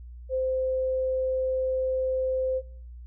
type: tone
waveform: sine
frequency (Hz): 519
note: C5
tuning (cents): -14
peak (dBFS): -24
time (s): 0.29-2.62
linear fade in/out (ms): 50
effects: noise-tail reverb RT60 0.5 s tail -22 dB re dry + added 60 Hz sine -40 dBFS peak until 3.06 s